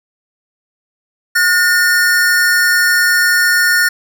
square tone pair together, 1441.6 / 1813 Hz, F#6 / A#6, -45 / -49 cents, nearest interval major third, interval 396 cents, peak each -13 dBFS, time 1.35-3.89 s, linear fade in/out 10 ms, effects none

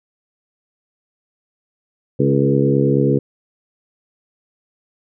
harmonic tone with a mistuned harmonic, 69.2 Hz, C#2, 2 cents flat, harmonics 2 / 3 / 4 / 5 / 6 / 7, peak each -17 / -21 / -19 / -21 / -20 / -21 dBFS, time 2.19-3.19 s, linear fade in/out 10 ms, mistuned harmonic 6, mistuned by +21 cents, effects none

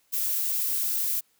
violet noise, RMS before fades -27 dBFS, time 0.12-1.21 s, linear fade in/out 20 ms, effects white hiss -67 dBFS RMS until 1.39 s

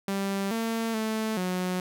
sawtooth tone with pitch steps, 196.5 / 226.9 / 219.3 / 182.5 Hz, G3 / A#3 / A3 / F#3, +4 / -47 / -6 / -24 cents, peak -23 dBFS, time 0.08-1.8 s, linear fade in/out 2 ms, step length 430 ms, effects none

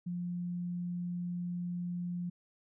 sine tone, 176 Hz, F3, 14 cents sharp, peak -34 dBFS, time 0.06-2.3 s, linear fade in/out 10 ms, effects none

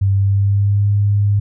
sine tone with pitch glide, 98 to 101.98 Hz, G2 to G#2, 0 to -31 cents, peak -11 dBFS, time 0.01-1.4 s, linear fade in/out 10 ms, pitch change +69 cents, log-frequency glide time 0.11-0.87 s, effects none

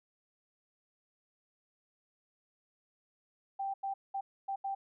sine tone bursts at uneven times, 784 Hz, G5, in tune, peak -33 dBFS, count 5, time 3.59-3.74 / 3.83-3.94 / 4.14-4.21 / 4.48-4.56 / 4.64-4.75 s, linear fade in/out 10 ms, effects none

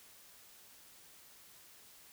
silence, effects white hiss -59 dBFS RMS until 2.12 s

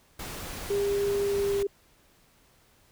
pink noise, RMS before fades -38 dBFS, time 0.19-1.63 s, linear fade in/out 5 ms
sine tone with pitch glide, 402.4 to 399.9 Hz, G4 to G4, +45 to +35 cents, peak -24 dBFS, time 0.7-1.67 s, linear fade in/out 5 ms, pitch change -10 cents, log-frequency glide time 1.15-1.47 s
effects pink hiss -62 dBFS RMS until 2.91 s

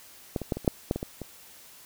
clicks, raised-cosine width 2 ms, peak -14 / -20 / -12 / -20 / -27 / -6 / -11 / -17 / -18 / -22 dBFS, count 10, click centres 0.362 / 0.417 / 0.522 / 0.57 / 0.647 / 0.678 / 0.911 / 0.96 / 1.029 / 1.217 s, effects white hiss -51 dBFS RMS until 1.85 s

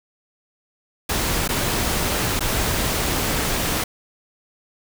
pink noise with dropouts, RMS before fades -22 dBFS, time 1.09-3.84 s, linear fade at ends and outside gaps 5 ms, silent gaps 1.478-1.489 / 2.394-2.406 s, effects none

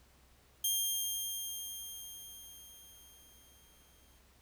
10% pulse tone with exponential decay, 3201 Hz, G7, 36 cents sharp, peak -21 dBFS, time 0.64-4.19 s, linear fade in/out 5 ms, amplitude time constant 770 ms, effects added 64 Hz sine -66 dBFS peak until 4.41 s + pink hiss -66 dBFS RMS until 4.41 s

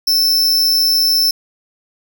45% pulse tone with amplitude modulation, 5310 Hz, E8, 12 cents sharp, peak -9 dBFS, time 0.07-1.31 s, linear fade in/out 5 ms, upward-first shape sine, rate 166 Hz, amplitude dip 50%, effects 8-bit

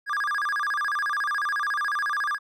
triangle tone with vibrato, 1396.9 Hz, F6, in tune, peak -22 dBFS, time 0.06-2.39 s, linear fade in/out 50 ms, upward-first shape square, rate 14 Hz, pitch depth 290 cents each way, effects none

